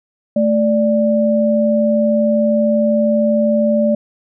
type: tone pair together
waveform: sine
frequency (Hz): 220 / 587.3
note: A3 / D5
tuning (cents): 0 / 0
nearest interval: octave + perfect fourth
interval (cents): 1700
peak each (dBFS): -14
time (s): 0.36-3.95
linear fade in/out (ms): 5
effects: none